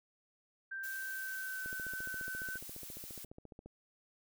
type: tone with pitch glide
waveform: sine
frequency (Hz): 1569 to 1524.3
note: G6 to G6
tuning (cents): +1 to -49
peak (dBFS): -39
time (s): 0.71-2.58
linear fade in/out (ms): 10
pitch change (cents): -50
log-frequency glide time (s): 0.87-1.64
type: noise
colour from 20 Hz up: blue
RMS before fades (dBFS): -48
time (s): 0.83-3.25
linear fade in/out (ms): 10
type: click train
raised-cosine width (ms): 2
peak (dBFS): -37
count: 30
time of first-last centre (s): 1.66-3.66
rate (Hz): 14.5
effects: none